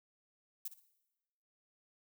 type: noise with echo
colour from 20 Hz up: violet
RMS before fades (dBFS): -40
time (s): 0.65-0.68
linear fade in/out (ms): 5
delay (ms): 60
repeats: 3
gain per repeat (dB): -12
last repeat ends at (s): 0.86
effects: noise-tail reverb RT60 1.0 s tail -17 dB re dry